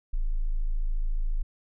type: tone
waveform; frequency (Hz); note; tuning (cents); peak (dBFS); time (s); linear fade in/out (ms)
sine; 27.07; A0; -27; -23; 0.13-1.43; 10
effects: none